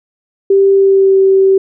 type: tone with pitch glide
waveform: sine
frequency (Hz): 392 to 385.5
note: G4 to G4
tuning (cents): 0 to -29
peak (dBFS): -5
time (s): 0.5-1.58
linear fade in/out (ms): 5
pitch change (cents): -29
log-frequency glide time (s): 0.73-1.18
effects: none